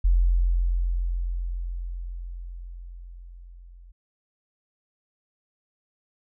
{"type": "tone with level ramp", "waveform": "sine", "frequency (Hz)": 43.65, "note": "F1", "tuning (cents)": 0, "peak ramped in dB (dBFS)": [-15, -45], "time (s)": [0.04, 3.92], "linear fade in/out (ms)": 10, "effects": []}